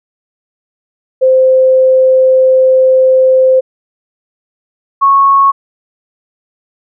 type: tone pair in turn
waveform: sine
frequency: 520 / 1101.8 Hz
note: C5 / C#6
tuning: -11 / -11 cents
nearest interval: octave + minor second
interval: 1300 cents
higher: second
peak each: -4 dBFS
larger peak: neither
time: 1.21-3.61 / 5.01-5.52 s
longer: first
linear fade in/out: 20 ms
effects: none